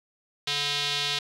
square tone with band-pass filter, 144.3 Hz, D3, 30 cents flat, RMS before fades -28 dBFS, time 0.47-1.19 s, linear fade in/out 5 ms, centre 3700 Hz, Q 2.8, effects none

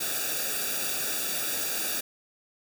white noise with comb filter, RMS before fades -30 dBFS, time 0-2.01 s, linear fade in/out 10 ms, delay 0.96 ms, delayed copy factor -0.9, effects none

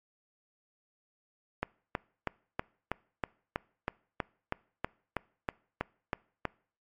click train, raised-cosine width 0.5 ms, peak -15 dBFS, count 16, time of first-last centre 1.63-6.453 s, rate 3.11 Hz, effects noise-tail reverb RT60 0.5 s tail -24 dB re dry + MP3 64 kbps

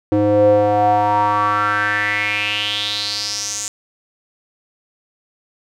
square tone with band-pass filter sweep, 103.83 Hz, G#2, in tune, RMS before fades -17 dBFS, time 0.12-3.68 s, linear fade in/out 0 ms, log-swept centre 390 to 7100 Hz, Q 5.6, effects none

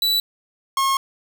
45% pulse tone pair in turn, 3951 / 1082.1 Hz, B7 / C#6, 0 / -42 cents, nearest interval octave + minor seventh, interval 2242 cents, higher first, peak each -17 dBFS, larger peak neither, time 0.02-0.2 / 0.77-0.97 s, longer second, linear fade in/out 2 ms, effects none

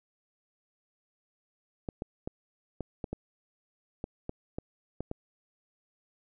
clicks, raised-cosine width 2 ms, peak -21 dBFS, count 11, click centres 1.888 / 2.021 / 2.275 / 2.807 / 3.042 / 3.13 / 4.041 / 4.294 / 4.585 / 5.006 / 5.114 s, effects none

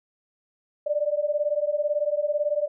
sine beating tone pair, 583 / 601 Hz, D5 / D5, -13 / +40 cents, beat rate 18 Hz, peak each -25 dBFS, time 0.86-2.68 s, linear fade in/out 10 ms, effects none

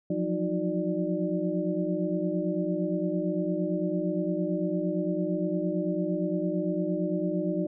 sine tone cluster, 173.9 / 182.7 / 312.7 / 363 / 591 Hz, F3 / F#3 / D#4 / F#4 / D5, -7 / -22 / +9 / -33 / +11 cents, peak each -33 / -32 / -30 / -34 / -33 dBFS, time 0.1-7.67 s, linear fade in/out 5 ms, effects none

